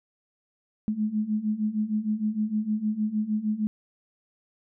sine beating tone pair, 210 / 216.5 Hz, G#3 / A3, +19 / -28 cents, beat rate 6.5 Hz, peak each -29 / -26 dBFS, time 0.88-3.67 s, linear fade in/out 0 ms, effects none

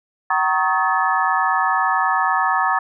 sine tone cluster, 761 / 933 / 1101 / 1270 / 1725 Hz, F#5 / A#5 / C#6 / D#6 / A6, +48 / +1 / -12 / +35 / -35 cents, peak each -22 dBFS, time 0.3-2.79 s, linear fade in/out 5 ms, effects none

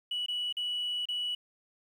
sine tone with dropouts, 2944 Hz, F#7, 9 cents flat, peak -29 dBFS, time 0.11-1.35 s, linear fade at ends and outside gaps 5 ms, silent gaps 0.262-0.283 / 0.526-0.568 / 1.055-1.086 s, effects tanh soft clip ceiling -27 dBFS + 10-bit

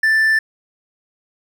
triangle tone, 1767 Hz, A6, 7 cents sharp, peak -10 dBFS, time 0.03-0.39 s, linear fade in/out 5 ms, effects none

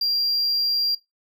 triangle tone, 4759 Hz, D8, 22 cents sharp, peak -19 dBFS, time 0.01-0.95 s, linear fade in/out 5 ms, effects noise-tail reverb RT60 0.2 s tail -22 dB re dry

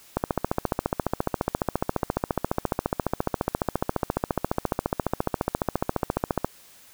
click train, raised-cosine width 1 ms, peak -8 dBFS, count 92, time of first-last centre 0.17-6.446 s, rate 14.5 Hz, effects white hiss -52 dBFS RMS until 6.93 s

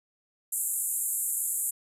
white band-pass noise, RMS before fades -30 dBFS, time 0.52-1.71 s, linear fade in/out 10 ms, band 7200 to 13000 Hz, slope 96 dB/octave, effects none

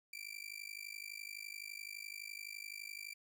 sawtooth tone with amplitude modulation, 2349 Hz, D7, in tune, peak -38 dBFS, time 0.13-3.14 s, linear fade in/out 5 ms, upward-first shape sine, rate 51.8 Hz, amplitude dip 100%, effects none

